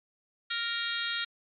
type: harmonic tone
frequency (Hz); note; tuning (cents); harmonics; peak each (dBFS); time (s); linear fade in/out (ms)
466.2; A#4; 0; 3 / 4 / 5 / 6 / 7 / 8 / 9; -35 / -37 / -41 / -42 / -37 / -37 / -41; 0.5-1.25; 10
effects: MP3 48 kbps